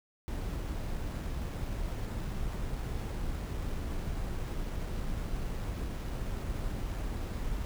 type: noise with sample-and-hold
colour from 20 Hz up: brown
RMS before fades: -35 dBFS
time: 0.28-7.65 s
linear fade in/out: 0 ms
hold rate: 8820 Hz
effects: none